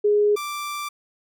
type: tone pair in turn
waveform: sine / sawtooth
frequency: 415.4 / 1174.9 Hz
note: G#4 / D6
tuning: 0 / 0 cents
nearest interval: octave + tritone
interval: 1800 cents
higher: second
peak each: -15 / -24 dBFS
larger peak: first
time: 0.04-0.36 / 0.36-0.89 s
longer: second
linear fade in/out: 10 ms
effects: none